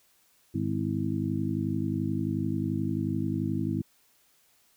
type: harmonic tone with a mistuned harmonic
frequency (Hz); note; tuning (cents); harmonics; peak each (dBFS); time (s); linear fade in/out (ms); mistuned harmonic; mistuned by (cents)
51.4; G#1; -17; 2 / 3 / 4 / 5 / 6; -33 / -33 / -33 / -33 / -33; 0.54-3.82; 10; 6; +86
effects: white hiss -65 dBFS RMS until 4.76 s